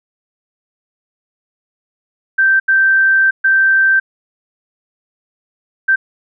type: tone bursts at uneven times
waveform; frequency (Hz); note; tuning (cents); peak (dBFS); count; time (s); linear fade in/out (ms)
sine; 1562; G6; -7; -8; 4; 2.38-2.6 / 2.68-3.31 / 3.44-4 / 5.88-5.96; 10
effects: none

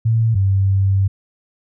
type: tone pair in turn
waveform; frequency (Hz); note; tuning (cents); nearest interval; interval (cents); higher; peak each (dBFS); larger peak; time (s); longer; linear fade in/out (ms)
sine; 113.2 / 97.16; A2 / G2; +50 / -15; minor third; 265; first; -12; neither; 0.05-0.35 / 0.35-1.08; second; 10
effects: none

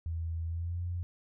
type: tone with pitch glide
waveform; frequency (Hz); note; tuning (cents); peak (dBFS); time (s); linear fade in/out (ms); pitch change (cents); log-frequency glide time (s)
sine; 82.41 to 87.82; E2 to F2; 0 to +10; -32; 0.06-1.03; 0; +110; 0.46-0.82
effects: none

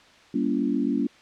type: chord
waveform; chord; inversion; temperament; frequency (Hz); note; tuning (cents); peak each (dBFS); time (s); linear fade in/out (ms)
sine; G diminished seventh; none; just; 196 / 235.2 / 282.2 / 338.7; G3 / Bb3 / Db4 / Fb4; 0 / +16 / +31 / +47; -30 / -26 / -25 / -31; 0.34-1.07; 5
effects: white hiss -53 dBFS RMS until 1.21 s + low-pass 4000 Hz 12 dB/octave

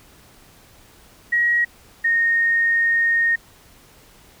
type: tone pair in turn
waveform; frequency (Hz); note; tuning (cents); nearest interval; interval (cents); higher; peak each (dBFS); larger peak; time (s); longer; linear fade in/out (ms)
sine; 1900 / 1850.2; A#6 / A#6; +33 / -13; unison; 46; first; -15; neither; 1.32-1.65 / 2.04-3.36; second; 10
effects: pink hiss -50 dBFS RMS until 4.4 s

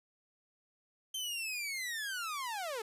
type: linear sweep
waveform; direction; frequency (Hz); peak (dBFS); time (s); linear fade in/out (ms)
sawtooth; down; 3136 to 414.3; -33; 1.14-2.82; 5
effects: resampled to 32000 Hz + 12-bit

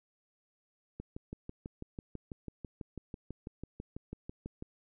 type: click train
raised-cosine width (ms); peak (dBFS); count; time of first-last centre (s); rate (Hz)
3; -28; 23; 1-4.624; 6.07
effects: none

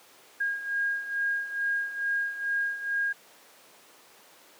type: beating tone pair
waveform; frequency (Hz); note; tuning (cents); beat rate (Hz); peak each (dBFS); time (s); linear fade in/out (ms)
sine; 1625 / 1627.3; G#6 / G#6; -38 / -36; 2.3; -33 / -28; 0.4-3.13; 10
effects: pink hiss -54 dBFS RMS until 4.59 s + high-pass 400 Hz 12 dB/octave

